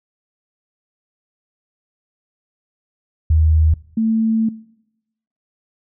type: tone pair in turn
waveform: sine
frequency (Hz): 78.8 / 222.9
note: D#2 / A3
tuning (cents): +23 / +23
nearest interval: octave + tritone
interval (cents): 1800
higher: second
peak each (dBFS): -10 / -14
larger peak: first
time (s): 3.3-3.74 / 3.97-4.49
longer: second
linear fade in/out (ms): 5
effects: noise-tail reverb RT60 0.9 s tail -21 dB re dry